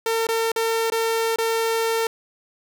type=tone with dropouts; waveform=sawtooth; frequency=453.1 Hz; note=A#4; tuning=49 cents flat; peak=-16 dBFS; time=0.06-2.07 s; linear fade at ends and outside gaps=2 ms; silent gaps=0.269-0.288 / 0.518-0.561 / 0.901-0.921 / 1.36-1.385 s; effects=none